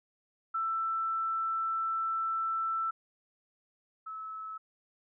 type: tone pair in turn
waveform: sine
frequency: 1330 / 1300.4 Hz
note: E6 / E6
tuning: +15 / -24 cents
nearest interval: unison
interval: 39 cents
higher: first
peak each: -29 / -38 dBFS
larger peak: first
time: 0.54-2.91 / 4.06-4.58 s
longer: first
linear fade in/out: 10 ms
effects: none